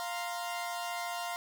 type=chord; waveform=sawtooth; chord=F suspended fourth; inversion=none; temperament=equal; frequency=698.5 / 932.3 / 1046.5 Hz; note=F5 / Bb5 / C6; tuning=0 / 0 / 0 cents; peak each=-33 / -38 / -38 dBFS; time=0-1.36 s; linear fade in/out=0 ms; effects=none